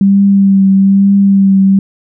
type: tone with vibrato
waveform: sine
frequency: 196 Hz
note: G3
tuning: in tune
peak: -4 dBFS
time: 0.01-1.79 s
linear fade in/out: 2 ms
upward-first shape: triangle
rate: 1.1 Hz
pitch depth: 28 cents each way
effects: none